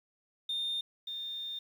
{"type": "tone pair in turn", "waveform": "sine", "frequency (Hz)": [3635, 3635], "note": ["A#7", "A#7"], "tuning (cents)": [-44, -44], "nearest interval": "unison", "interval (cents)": 0, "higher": "neither", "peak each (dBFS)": [-30, -36], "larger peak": "first", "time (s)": [[0.49, 0.81], [1.07, 1.59]], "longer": "second", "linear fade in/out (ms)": 5, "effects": ["tanh soft clip ceiling -28 dBFS", "10-bit"]}